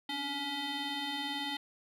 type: tone with frequency modulation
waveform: sine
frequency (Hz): 1969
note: B6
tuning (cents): -6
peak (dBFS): -31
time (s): 0.09-1.57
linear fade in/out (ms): 5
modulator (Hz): 560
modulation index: 3.5
effects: tanh soft clip ceiling -33 dBFS + 11-bit